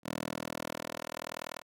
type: tone with high-pass filter sweep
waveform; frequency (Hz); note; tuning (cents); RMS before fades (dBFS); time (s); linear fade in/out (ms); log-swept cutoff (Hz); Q
10% pulse; 40.36; E1; -36; -40; 0.03-1.63; 50; 240 to 710; 0.88
effects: AAC 64 kbps